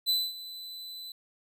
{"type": "tone with ADSR envelope", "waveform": "45% pulse", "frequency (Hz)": 4006, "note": "B7", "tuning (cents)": 24, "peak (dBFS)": -22, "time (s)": [0.06, 1.12], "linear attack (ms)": 34, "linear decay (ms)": 230, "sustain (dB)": -17, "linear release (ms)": 3, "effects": []}